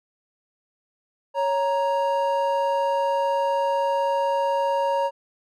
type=tone pair together; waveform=triangle; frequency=554.4 / 935.9 Hz; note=C#5 / A#5; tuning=0 / +7 cents; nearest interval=major sixth; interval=907 cents; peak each=-21 dBFS; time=1.34-5.11 s; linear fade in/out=50 ms; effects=none